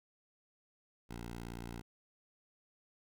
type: tone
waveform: 10% pulse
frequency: 58.27 Hz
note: A#1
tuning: in tune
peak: -35 dBFS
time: 1.09-1.82 s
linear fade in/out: 20 ms
effects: none